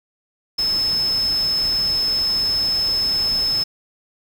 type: tone in noise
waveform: sine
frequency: 5210 Hz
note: E8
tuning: 21 cents flat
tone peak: -17 dBFS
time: 0.58-3.64 s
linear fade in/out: 10 ms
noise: pink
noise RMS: -33 dBFS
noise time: 0.58-3.64 s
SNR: +13 dB
effects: none